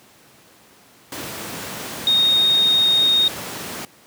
sine tone in noise, 3713 Hz, A#7, 8 cents flat, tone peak -13 dBFS, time 2.07-3.28 s, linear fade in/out 2 ms, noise pink, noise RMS -30 dBFS, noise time 1.12-3.85 s, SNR +14 dB, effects pink hiss -50 dBFS RMS until 4.06 s + high-pass 150 Hz 12 dB/octave

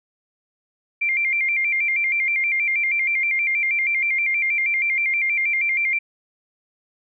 sine tone with vibrato, 2231 Hz, C#7, 11 cents sharp, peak -18 dBFS, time 1.01-5.99 s, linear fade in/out 10 ms, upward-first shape square, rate 6.3 Hz, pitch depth 93 cents each way, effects none

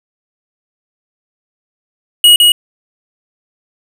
square tone with echo, 2900 Hz, F#7, 35 cents flat, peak -3 dBFS, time 2.24-2.36 s, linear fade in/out 2 ms, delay 160 ms, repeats 1, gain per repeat -2 dB, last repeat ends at 2.52 s, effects none

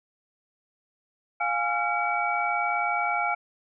sine tone cluster, 706 / 825 / 1374 / 2277 Hz, F5 / G#5 / F6 / C#7, +19 / -12 / -29 / +46 cents, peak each -29 dBFS, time 1.4-3.35 s, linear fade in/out 10 ms, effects none

